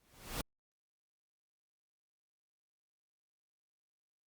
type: noise with exponential growth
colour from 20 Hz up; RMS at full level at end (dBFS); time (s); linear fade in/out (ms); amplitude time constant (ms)
pink; -36; 0-0.41; 0; 87
effects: Opus 48 kbps